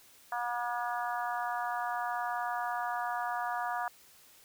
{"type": "harmonic tone", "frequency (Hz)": 240.6, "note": "B3", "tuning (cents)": -45, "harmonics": [3, 4, 5, 6, 7], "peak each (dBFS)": [-35, -37, -39, -41, -42], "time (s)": [0.32, 3.88], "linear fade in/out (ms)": 2, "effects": ["white hiss -59 dBFS RMS until 4.44 s"]}